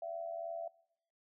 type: tone with amplitude modulation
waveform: sine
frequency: 670 Hz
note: E5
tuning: 28 cents sharp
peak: -35 dBFS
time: 0.02-0.68 s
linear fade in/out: 5 ms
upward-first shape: sine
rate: 83.1 Hz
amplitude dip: 75%
effects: noise-tail reverb RT60 0.8 s tail -24 dB re dry